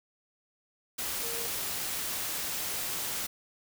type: tone in noise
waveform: sine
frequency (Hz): 466.2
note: A#4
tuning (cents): 0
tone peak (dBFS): -41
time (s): 1.23-1.47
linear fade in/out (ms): 10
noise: white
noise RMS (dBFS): -34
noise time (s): 0.98-3.27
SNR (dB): -10
effects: none